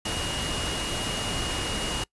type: tone in noise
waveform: sine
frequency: 2869 Hz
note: F7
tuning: 46 cents sharp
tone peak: -33 dBFS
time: 0.05-2.04 s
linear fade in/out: 5 ms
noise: pink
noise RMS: -30 dBFS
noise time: 0.05-2.04 s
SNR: -6 dB
effects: noise-tail reverb RT60 0.1 s tail -24 dB re dry + resampled to 24000 Hz